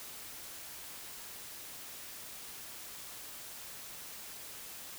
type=silence; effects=white hiss -47 dBFS RMS until 4.98 s